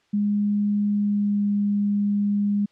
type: tone with pitch glide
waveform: sine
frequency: 205.8 to 204 Hz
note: G#3 to G#3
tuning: -16 to -31 cents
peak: -19 dBFS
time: 0.13-2.66 s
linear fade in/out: 10 ms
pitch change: -15 cents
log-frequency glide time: 0.89-1.47 s
effects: white hiss -64 dBFS RMS until 2.71 s + low-pass 4000 Hz 12 dB/octave